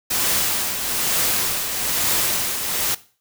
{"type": "noise with tremolo", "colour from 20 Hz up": "white", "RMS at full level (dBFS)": -19, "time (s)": [0.1, 2.95], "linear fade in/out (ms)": 10, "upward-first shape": "triangle", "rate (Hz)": 1.1, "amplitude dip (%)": 55, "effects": ["noise-tail reverb RT60 0.4 s tail -18 dB re dry"]}